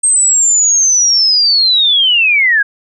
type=linear sweep; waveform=sine; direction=down; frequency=8420 to 1593 Hz; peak=-7 dBFS; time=0.03-2.63 s; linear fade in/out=10 ms; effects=none